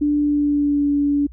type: tone with pitch glide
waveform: sine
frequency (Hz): 293.7 to 287.2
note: D4 to D4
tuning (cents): 0 to -39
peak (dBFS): -15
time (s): 0.01-1.27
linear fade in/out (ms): 10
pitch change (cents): -39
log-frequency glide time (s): 0.18-0.89
effects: added 60 Hz sine -37 dBFS peak until 1.32 s